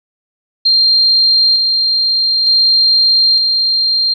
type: tone with tremolo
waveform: sine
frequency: 4186 Hz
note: C8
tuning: in tune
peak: -7 dBFS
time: 0.65-4.14 s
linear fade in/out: 10 ms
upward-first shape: square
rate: 0.55 Hz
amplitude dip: 30%
effects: none